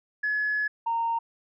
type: tone pair in turn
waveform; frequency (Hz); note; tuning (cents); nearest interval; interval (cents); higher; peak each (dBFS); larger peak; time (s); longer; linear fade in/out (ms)
sine; 1700 / 922.1; G#6 / A#5; +40 / -19; major seventh; 1059; first; -23; neither; 0.23-0.68 / 0.86-1.19; first; 10
effects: tanh soft clip ceiling -19 dBFS